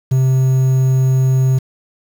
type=tone with quantisation; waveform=triangle; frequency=130.81 Hz; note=C3; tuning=in tune; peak=-8 dBFS; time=0.11-1.59 s; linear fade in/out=10 ms; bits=6; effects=none